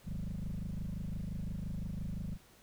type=tone with frequency modulation; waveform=sine; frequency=104.8 Hz; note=G#2; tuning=16 cents sharp; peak=-34 dBFS; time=0.04-2.38 s; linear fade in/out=50 ms; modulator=25.8 Hz; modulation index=3.8; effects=tanh soft clip ceiling -34 dBFS + pink hiss -62 dBFS RMS until 2.62 s